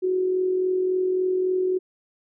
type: tone with amplitude modulation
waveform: sine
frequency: 370 Hz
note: F#4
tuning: in tune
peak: -18 dBFS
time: 0.02-1.79 s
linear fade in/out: 20 ms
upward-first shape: sine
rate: 43.6 Hz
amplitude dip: 40%
effects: none